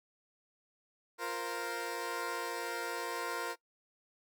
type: chord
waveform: 15% pulse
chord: F suspended fourth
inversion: none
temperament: equal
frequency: 349.2 / 466.2 / 523.3 Hz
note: F4 / Bb4 / C5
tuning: 0 / 0 / 0 cents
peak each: -36 / -32 / -37 dBFS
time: 1.18-3.56 s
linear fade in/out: 50 ms
effects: noise-tail reverb RT60 0.1 s tail -20 dB re dry